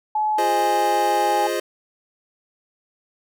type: tone with pitch glide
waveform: sine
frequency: 855 to 825.9 Hz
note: A5 to G#5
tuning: -50 to -10 cents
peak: -18 dBFS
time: 0.15-1.47 s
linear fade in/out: 5 ms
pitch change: -60 cents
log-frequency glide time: 0.37-0.49 s
type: chord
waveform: square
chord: F minor seventh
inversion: none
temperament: equal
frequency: 349.2 / 415.3 / 523.3 / 622.3 Hz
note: F4 / Ab4 / C5 / Eb5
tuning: 0 / 0 / 0 / 0 cents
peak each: -28 dBFS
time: 0.38-1.6 s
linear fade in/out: 5 ms
effects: none